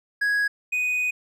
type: tone pair in turn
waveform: triangle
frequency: 1661.2 / 2489 Hz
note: G#6 / D#7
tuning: 0 / 0 cents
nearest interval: perfect fifth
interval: 700 cents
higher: second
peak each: -18 / -20 dBFS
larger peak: first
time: 0.21-0.48 / 0.72-1.11 s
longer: second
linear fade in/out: 10 ms
effects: none